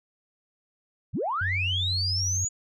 sine linear sweep, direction up, 60.1 to 6950 Hz, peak -25 dBFS, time 1.13-2.49 s, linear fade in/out 20 ms
sine tone, 92.5 Hz, F#2, in tune, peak -27 dBFS, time 1.41-2.45 s, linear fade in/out 5 ms
effects tanh soft clip ceiling -16 dBFS

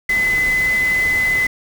sine tone in noise, 2023 Hz, B6, 41 cents sharp, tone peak -14 dBFS, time 0.09-1.47 s, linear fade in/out 5 ms, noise pink, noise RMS -29 dBFS, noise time 0.09-1.47 s, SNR +12 dB, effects none

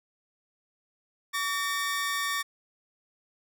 sawtooth tone pair together, 1142 / 1824.9 Hz, D6 / A#6, -49 / -37 cents, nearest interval minor sixth, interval 812 cents, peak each -27 dBFS, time 1.33-2.43 s, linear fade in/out 20 ms, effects none

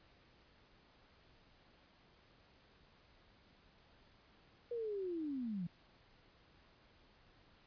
sine linear sweep, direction down, 485 to 162.9 Hz, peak -38 dBFS, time 4.71-5.67 s, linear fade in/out 5 ms, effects pink hiss -67 dBFS RMS until 7.66 s + resampled to 11025 Hz

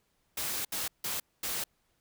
white noise bursts at uneven times, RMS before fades -34 dBFS, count 4, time 0.37-0.65 / 0.72-0.88 / 1.04-1.2 / 1.43-1.64 s, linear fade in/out 5 ms, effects pink hiss -74 dBFS RMS until 2 s

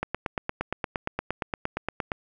click train, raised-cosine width 0.5 ms, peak -12 dBFS, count 19, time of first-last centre 0.03-2.118 s, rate 8.62 Hz, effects none

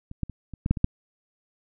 clicks, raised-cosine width 5 ms, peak -26 / -14 / -25 / -25 / -14 / -7 / -18 / -6 dBFS, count 8, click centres 0.114 / 0.233 / 0.297 / 0.537 / 0.661 / 0.71 / 0.772 / 0.844 s, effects none

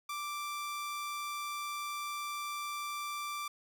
sawtooth tone, 1174.7 Hz, D6, in tune, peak -33 dBFS, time 0.09-3.48 s, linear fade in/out 5 ms, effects none

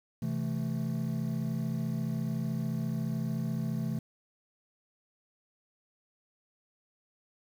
triangle chord, A minor, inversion first, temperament equal, 130.81 / 164.81 / 220 Hz, C3 / E3 / A3, 0 / 0 / 0 cents, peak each -32 dBFS, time 0.22-3.99 s, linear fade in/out 5 ms, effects tanh soft clip ceiling -20 dBFS + 9-bit

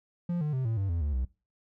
triangle tone with pitch steps, 174.1 / 150.69 / 130.43 / 112.89 / 97.71 / 84.57 / 73.2 / 63.36 Hz, F3 / D3 / C3 / A2 / G2 / E2 / D2 / B1, -5 / +45 / -5 / +45 / -5 / +45 / -5 / +45 cents, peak -25 dBFS, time 0.29-1.25 s, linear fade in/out 5 ms, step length 120 ms, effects noise-tail reverb RT60 0.3 s tail -20 dB re dry

